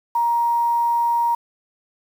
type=tone with quantisation; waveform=sine; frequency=940 Hz; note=A#5; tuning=14 cents sharp; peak=-16 dBFS; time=0.15-1.35 s; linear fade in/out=5 ms; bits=7; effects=none